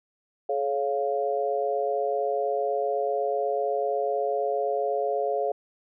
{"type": "chord", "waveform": "sine", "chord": "Db major", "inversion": "second", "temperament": "equal with one note detuned", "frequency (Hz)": [426.2, 554.4, 698.5], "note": ["Ab4", "Db5", "F5"], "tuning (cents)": [45, 0, 0], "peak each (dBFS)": -28, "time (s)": [0.49, 5.52], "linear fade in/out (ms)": 5, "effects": []}